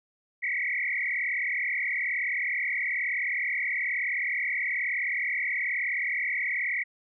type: tone with frequency modulation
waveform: sine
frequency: 2095 Hz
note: C7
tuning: 2 cents sharp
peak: -26 dBFS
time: 0.42-6.84 s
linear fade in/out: 20 ms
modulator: 38.9 Hz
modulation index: 4.6
effects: none